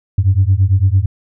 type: beating tone pair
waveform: sine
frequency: 91.7 / 100.6 Hz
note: F#2 / G2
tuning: -15 / +45 cents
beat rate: 8.9 Hz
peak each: -11 dBFS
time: 0.18-1.06 s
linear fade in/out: 5 ms
effects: tanh soft clip ceiling -3 dBFS